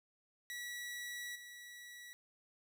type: tone with level steps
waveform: sawtooth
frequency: 1939 Hz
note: B6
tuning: 32 cents flat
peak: -39 / -47 dBFS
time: 0.5-2.13 s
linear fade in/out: 0 ms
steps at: 1.35 s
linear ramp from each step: 10 ms
effects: none